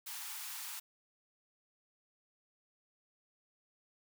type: high-pass noise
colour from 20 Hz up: white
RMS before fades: -44 dBFS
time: 0.06-0.8 s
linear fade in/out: 10 ms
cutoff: 770 Hz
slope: 96 dB/octave
effects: none